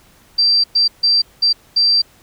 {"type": "tone bursts at uneven times", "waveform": "sine", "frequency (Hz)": 4699, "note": "D8", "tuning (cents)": 0, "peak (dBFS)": -10, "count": 5, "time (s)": [[0.38, 0.64], [0.75, 0.88], [1.03, 1.22], [1.42, 1.53], [1.76, 2.02]], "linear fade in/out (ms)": 10, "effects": ["pink hiss -50 dBFS RMS until 2.22 s"]}